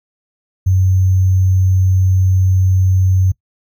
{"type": "tone with sample-and-hold", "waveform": "sine", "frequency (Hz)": 93.5, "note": "F#2", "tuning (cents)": 19, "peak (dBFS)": -9, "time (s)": [0.66, 3.32], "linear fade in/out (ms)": 10, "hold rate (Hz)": 6300, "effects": ["noise-tail reverb RT60 0.1 s tail -22 dB re dry"]}